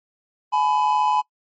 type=tone pair together; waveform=triangle; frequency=847 / 998.9 Hz; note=G#5 / B5; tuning=+34 / +19 cents; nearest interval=minor third; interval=285 cents; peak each=-18 dBFS; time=0.52-1.22 s; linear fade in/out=20 ms; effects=noise-tail reverb RT60 0.1 s tail -23 dB re dry + MP3 32 kbps